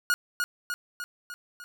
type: tone with echo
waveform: 45% pulse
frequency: 1441 Hz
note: F#6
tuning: 46 cents flat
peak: -21 dBFS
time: 0.1-0.14 s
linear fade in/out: 0 ms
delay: 300 ms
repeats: 5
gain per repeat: -4 dB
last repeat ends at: 1.64 s
effects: none